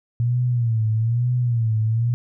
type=tone with vibrato; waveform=sine; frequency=116.54 Hz; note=A#2; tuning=in tune; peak=-17 dBFS; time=0.2-2.14 s; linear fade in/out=0 ms; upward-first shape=sine; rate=1.1 Hz; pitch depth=110 cents each way; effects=none

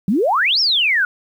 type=exponential two-way sweep; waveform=sine; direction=up then down; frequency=174.8 to 5588 to 1419 Hz; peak=-13 dBFS; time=0.08-1.05 s; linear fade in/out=2 ms; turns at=0.6 s; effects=8-bit

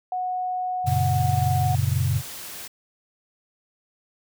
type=tone; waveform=sine; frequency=734 Hz; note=F#5; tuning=14 cents flat; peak=-24 dBFS; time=0.12-1.75 s; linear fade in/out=2 ms
type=chord; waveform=sine; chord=F# major; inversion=none; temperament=equal; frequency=92.5 / 116.54 / 138.59 Hz; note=F#2 / A#2 / C#3; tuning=0 / 0 / 0 cents; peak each=-24 dBFS; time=0.84-2.22 s; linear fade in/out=50 ms
type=noise; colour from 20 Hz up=white; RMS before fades=-37 dBFS; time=0.86-2.68 s; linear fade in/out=10 ms
effects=none

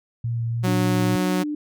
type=tone with vibrato; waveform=sine; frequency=116.54 Hz; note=A#2; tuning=in tune; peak=-22 dBFS; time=0.24-1.16 s; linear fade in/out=5 ms; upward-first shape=sine; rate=3.4 Hz; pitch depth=13 cents each way
type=tone; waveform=sawtooth; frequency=183.4 Hz; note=F#3; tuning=15 cents flat; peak=-17 dBFS; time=0.63-1.44 s; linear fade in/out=20 ms
type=tone with pitch glide; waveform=sine; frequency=293.7 to 298 Hz; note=D4 to D4; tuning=0 to +25 cents; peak=-24 dBFS; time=0.67-1.55 s; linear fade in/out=5 ms; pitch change=+25 cents; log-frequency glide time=0.91-1.13 s
effects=none

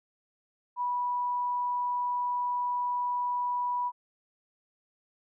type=tone; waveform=sine; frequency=980 Hz; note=B5; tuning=14 cents flat; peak=-27 dBFS; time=0.76-3.92 s; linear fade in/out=50 ms; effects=none

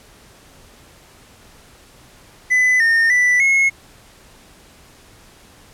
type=tone with pitch steps; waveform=triangle; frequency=2005 / 1828 / 1977 / 2172 Hz; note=B6 / A#6 / B6 / C#7; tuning=+26 / -34 / +1 / -36 cents; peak=-10 dBFS; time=2.5-3.7 s; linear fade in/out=20 ms; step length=300 ms; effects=pink hiss -47 dBFS RMS until 5.73 s + low-pass 12000 Hz 12 dB/octave

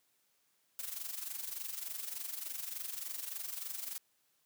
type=noise with amplitude modulation; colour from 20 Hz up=blue; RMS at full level=-39 dBFS; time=0.79-3.98 s; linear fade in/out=0 ms; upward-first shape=sine; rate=23.4 Hz; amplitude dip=70%; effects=white hiss -75 dBFS RMS until 4.45 s + high-pass 100 Hz 12 dB/octave

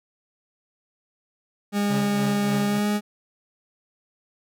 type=tone with pitch glide; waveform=40% pulse; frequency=203.9 to 207.7 Hz; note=G#3 to G#3; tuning=-32 to 0 cents; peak=-20 dBFS; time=1.72-3.01 s; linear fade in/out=50 ms; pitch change=+32 cents; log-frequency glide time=2.65-2.87 s
type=tone with tremolo; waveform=40% pulse; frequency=140 Hz; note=C#3; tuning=18 cents sharp; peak=-25 dBFS; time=1.89-2.8 s; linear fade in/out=20 ms; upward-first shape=triangle; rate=3.4 Hz; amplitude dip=75%
effects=none

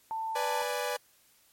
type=tone; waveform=sine; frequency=890 Hz; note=A5; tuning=20 cents sharp; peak=-31 dBFS; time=0.11-0.62 s; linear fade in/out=0 ms
type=chord; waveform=sawtooth; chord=G# diminished; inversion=first; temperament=equal; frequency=493.9 / 587.3 / 830.6 Hz; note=B4 / D5 / G#5; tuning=0 / 0 / 0 cents; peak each=-30 / -31 / -32 dBFS; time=0.35-0.97 s; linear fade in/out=10 ms
effects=white hiss -64 dBFS RMS until 1.52 s + MP3 64 kbps

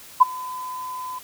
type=tone with ADSR envelope; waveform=sine; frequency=1012 Hz; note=B5; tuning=42 cents sharp; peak=-5 dBFS; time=0.2-1.19 s; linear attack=18 ms; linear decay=18 ms; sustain=-24 dB; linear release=8 ms; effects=white hiss -44 dBFS RMS until 1.23 s

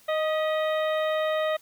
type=harmonic tone with a mistuned harmonic; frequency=622.3 Hz; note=D#5; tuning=in tune; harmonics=1 / 2 / 3 / 4 / 5 / 6; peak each=-24 / -32 / -34 / -42 / -42 / -40 dBFS; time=0.08-1.57 s; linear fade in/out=10 ms; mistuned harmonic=3; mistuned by=+56 cents; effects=white hiss -57 dBFS RMS until 1.61 s

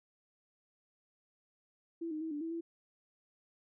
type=tone with pitch steps; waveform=sine; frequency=333 / 308.7 / 322 / 293.6 / 327.5 / 333.9 Hz; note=E4 / D#4 / E4 / D4 / E4 / E4; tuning=+18 / -14 / -41 / 0 / -11 / +22 cents; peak=-36 dBFS; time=2.01-2.61 s; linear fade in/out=10 ms; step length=100 ms; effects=none

